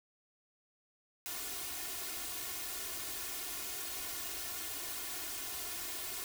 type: noise with comb filter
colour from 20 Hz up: white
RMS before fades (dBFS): -41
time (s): 1.26-6.24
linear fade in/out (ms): 0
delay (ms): 2.8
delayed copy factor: +1
effects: none